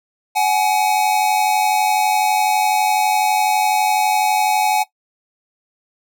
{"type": "tone pair together", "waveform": "square", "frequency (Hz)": [752, 844], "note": ["F#5", "G#5"], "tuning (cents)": [28, 28], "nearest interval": "major second", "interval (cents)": 200, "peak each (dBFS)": [-19, -17], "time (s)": [0.35, 4.84], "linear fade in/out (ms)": 20, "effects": ["noise-tail reverb RT60 0.1 s tail -17 dB re dry"]}